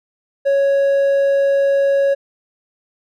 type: tone with hard clipping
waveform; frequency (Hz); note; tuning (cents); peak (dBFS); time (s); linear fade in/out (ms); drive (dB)
sine; 554.4; C#5; 0; -13; 0.45-2.15; 20; 3
effects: none